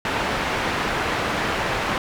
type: low-pass noise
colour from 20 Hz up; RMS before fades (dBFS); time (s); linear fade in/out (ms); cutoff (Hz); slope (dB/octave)
white; -24; 0.05-1.98; 2; 1800; 12
effects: none